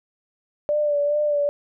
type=tone with vibrato; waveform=sine; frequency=587.3 Hz; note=D5; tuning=in tune; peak=-18 dBFS; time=0.69-1.49 s; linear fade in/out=0 ms; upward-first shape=sine; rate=2.4 Hz; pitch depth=33 cents each way; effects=none